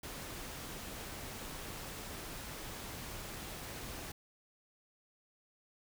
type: noise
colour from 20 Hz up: pink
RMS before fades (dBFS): -45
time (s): 0.03-4.12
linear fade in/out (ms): 5
effects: none